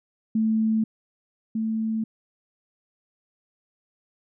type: tone pair in turn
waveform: sine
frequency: 220.3 / 221.3 Hz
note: A3 / A3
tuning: +2 / +10 cents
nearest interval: unison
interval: 8 cents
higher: second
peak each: -19 / -23 dBFS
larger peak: first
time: 0.35-0.84 / 1.55-2.04 s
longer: neither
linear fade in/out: 5 ms
effects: none